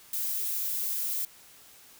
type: noise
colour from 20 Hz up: violet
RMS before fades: -31 dBFS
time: 0.13-1.25 s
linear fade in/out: 2 ms
effects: white hiss -54 dBFS RMS until 1.99 s